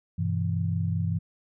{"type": "chord", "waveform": "sine", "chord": "E minor", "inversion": "first", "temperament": "equal", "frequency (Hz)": [98, 123.47, 164.81], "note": ["G2", "B2", "E3"], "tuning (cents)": [0, 0, 0], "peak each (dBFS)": [-27, -33, -28], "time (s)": [0.18, 1.19], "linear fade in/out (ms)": 10, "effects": []}